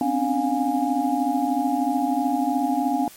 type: tone cluster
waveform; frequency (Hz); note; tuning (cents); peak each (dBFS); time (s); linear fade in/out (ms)
sine; 256.6 / 269.9 / 293 / 710 / 825; C4 / C#4 / D4 / F5 / G#5; -34 / -46 / -4 / +28 / -12; -26; 0.01-3.08; 2
effects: white hiss -46 dBFS RMS until 3.16 s + MP3 64 kbps